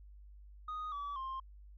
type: tone with pitch steps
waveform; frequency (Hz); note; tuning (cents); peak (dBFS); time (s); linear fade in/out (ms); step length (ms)
sine; 1243 / 1146.4 / 1057.4; D#6 / D6 / C6; -2 / -42 / +18; -36; 0.68-1.4; 5; 240
effects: tanh soft clip ceiling -37 dBFS + added 50 Hz sine -52 dBFS peak until 1.77 s